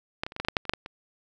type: clicks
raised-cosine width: 0.3 ms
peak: -12 / -18 / -27 / -21 / -14 / -16 / -6 / -6 / -28 / -6 / -13 / -22 dBFS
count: 12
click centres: 0.235 / 0.265 / 0.321 / 0.364 / 0.4 / 0.449 / 0.485 / 0.568 / 0.653 / 0.695 / 0.736 / 0.861 s
effects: none